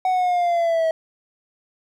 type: linear sweep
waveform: triangle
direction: down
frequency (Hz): 749 to 641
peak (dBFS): -15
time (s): 0.05-0.91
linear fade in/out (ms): 2
effects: none